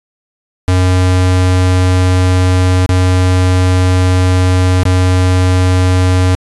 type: tone with dropouts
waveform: square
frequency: 91.7 Hz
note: F#2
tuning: 15 cents flat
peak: -8 dBFS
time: 0.68-6.35 s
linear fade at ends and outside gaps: 0 ms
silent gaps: 2.861-2.892 / 4.833-4.854 s
effects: resampled to 24000 Hz